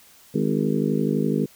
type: harmonic tone with a mistuned harmonic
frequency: 51.91 Hz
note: G#1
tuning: in tune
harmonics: 3 / 4 / 5 / 6 / 7 / 8 / 9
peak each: -26 / -24 / -26 / -31 / -31 / -28 / -32 dBFS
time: 0.34-1.46 s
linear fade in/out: 10 ms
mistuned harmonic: 6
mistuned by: +43 cents
effects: white hiss -52 dBFS RMS until 1.55 s